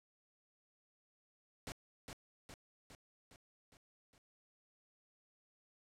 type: noise with echo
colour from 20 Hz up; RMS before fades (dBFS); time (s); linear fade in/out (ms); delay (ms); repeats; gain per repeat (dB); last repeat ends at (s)
pink; -45; 1.67-1.72; 0; 410; 6; -4; 4.18
effects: low-pass 10000 Hz 12 dB/octave